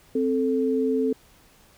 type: tone pair together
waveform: sine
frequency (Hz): 261.6 / 440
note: C4 / A4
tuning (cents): 0 / 0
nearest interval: major sixth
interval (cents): 900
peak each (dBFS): -23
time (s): 0.15-1.13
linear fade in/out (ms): 5
effects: pink hiss -56 dBFS RMS until 1.77 s